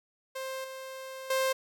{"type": "tone with level steps", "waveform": "sawtooth", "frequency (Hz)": 527, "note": "C5", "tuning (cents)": 12, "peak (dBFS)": [-31, -36, -22], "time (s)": [0.35, 1.53], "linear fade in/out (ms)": 10, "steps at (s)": [0.64, 1.3], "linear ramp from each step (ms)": 5, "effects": []}